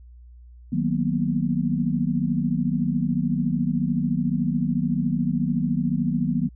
sine chord, B major seventh, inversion first, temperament equal, 155.56 / 185 / 233.1 / 246.9 Hz, D#3 / F#3 / A#3 / B3, 0 / 0 / 0 / 0 cents, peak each -26 dBFS, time 0.72-6.49 s, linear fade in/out 10 ms, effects added 60 Hz sine -43 dBFS peak until 6.55 s

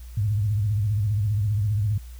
sine tone with vibrato, 104.1 Hz, G#2, 5 cents sharp, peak -20 dBFS, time 0.17-1.98 s, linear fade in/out 5 ms, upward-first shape sine, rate 15 Hz, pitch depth 120 cents each way, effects added 60 Hz sine -37 dBFS peak until 2.19 s + white hiss -54 dBFS RMS until 2.19 s

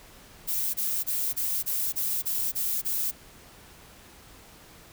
violet noise bursts, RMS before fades -28 dBFS, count 9, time 0.47-3.116 s, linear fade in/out 20 ms, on 270 ms, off 27 ms, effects pink hiss -51 dBFS RMS until 4.92 s

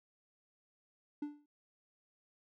triangle tone with exponential decay, 293.7 Hz, D4, in tune, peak -32 dBFS, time 1.22-1.46 s, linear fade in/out 5 ms, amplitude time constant 52 ms, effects none

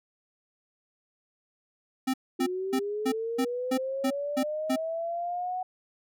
square tone bursts, 261.6 Hz, C4, in tune, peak -25 dBFS, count 9, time 2.07-4.762 s, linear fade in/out 10 ms, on 68 ms, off 260 ms
sine linear sweep, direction up, 350 to 743 Hz, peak -29 dBFS, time 2.39-5.63 s, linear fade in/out 5 ms
effects none

